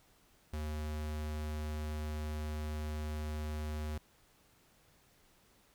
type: tone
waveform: square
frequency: 76.2 Hz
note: D#2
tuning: 36 cents flat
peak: -37 dBFS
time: 0.53-3.98 s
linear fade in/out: 5 ms
effects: pink hiss -67 dBFS RMS until 5.74 s